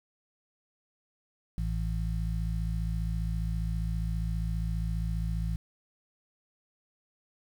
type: harmonic tone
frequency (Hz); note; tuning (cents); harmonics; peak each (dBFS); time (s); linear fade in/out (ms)
54.9; A1; -3; 1 / 2 / 3; -30 / -35 / -35; 1.58-5.56; 0
effects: 9-bit